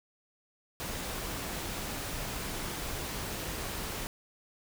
pink noise, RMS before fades -37 dBFS, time 0.8-4.07 s, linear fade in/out 0 ms, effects none

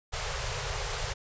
pink band-stop noise, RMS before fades -33 dBFS, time 0.12-1.14 s, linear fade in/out 20 ms, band 150 to 400 Hz, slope 96 dB/octave, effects resampled to 16000 Hz

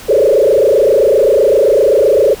sine tone with frequency modulation, 491.3 Hz, B4, 9 cents flat, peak -6 dBFS, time 0.08-2.35 s, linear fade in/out 20 ms, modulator 27.7 Hz, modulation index 3.3, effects pink hiss -32 dBFS RMS until 2.4 s

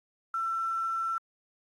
sine tone with quantisation, 1342 Hz, E6, 31 cents sharp, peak -28 dBFS, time 0.34-1.18 s, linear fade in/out 2 ms, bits 9, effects AAC 32 kbps

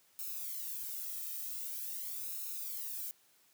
violet noise with flanger, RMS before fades -41 dBFS, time 0.19-3.11 s, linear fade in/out 0 ms, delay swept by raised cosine 0.75 to 1.59 ms, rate 0.45 Hz, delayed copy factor +0.8, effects white hiss -68 dBFS RMS until 3.53 s + high-pass 100 Hz 12 dB/octave

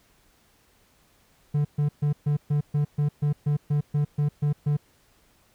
triangle tone bursts, 146.83 Hz, D3, in tune, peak -18 dBFS, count 14, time 1.54-4.77 s, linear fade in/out 10 ms, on 110 ms, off 130 ms, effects pink hiss -62 dBFS RMS until 5.54 s

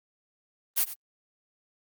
blue noise with echo, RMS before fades -24 dBFS, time 0.76-0.85 s, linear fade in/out 20 ms, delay 96 ms, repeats 1, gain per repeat -14 dB, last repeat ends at 0.946 s, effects Opus 32 kbps

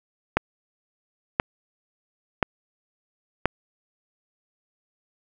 click train, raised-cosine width 0.5 ms, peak -3 dBFS, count 4, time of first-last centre 0.37-3.456 s, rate 0.972 Hz, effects none

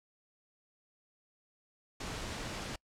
pink noise, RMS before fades -40 dBFS, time 2-2.76 s, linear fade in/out 5 ms, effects noise-tail reverb RT60 0.1 s tail -26 dB re dry + low-pass 7000 Hz 12 dB/octave

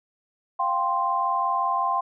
sine chord, F suspended second, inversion none, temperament equal, 698.5 / 784 / 1046.5 Hz, F5 / G5 / C6, 0 / 0 / 0 cents, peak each -29 / -27 / -23 dBFS, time 0.59-2.01 s, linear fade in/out 10 ms, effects none

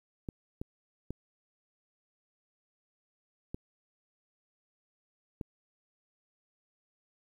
clicks, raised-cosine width 3 ms, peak -24 dBFS, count 5, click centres 0.288 / 0.615 / 1.106 / 3.545 / 5.412 s, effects 10-bit

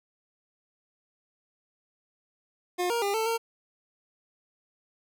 25% pulse tone with pitch steps, 357.3 / 469.2 / 401.9 / 444.1 / 457.6 Hz, F4 / A#4 / G4 / A4 / A#4, +40 / +11 / +43 / +16 / -32 cents, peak -22 dBFS, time 2.78-3.38 s, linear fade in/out 20 ms, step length 120 ms, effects none

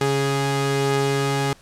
sawtooth tone pair together, 138.59 / 414.7 Hz, C#3 / G#4, 0 / -3 cents, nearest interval octave + perfect fifth, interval 1897 cents, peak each -18 dBFS, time 0.01-1.53 s, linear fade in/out 2 ms, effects pink hiss -51 dBFS RMS until 1.61 s + low-pass 10000 Hz 12 dB/octave

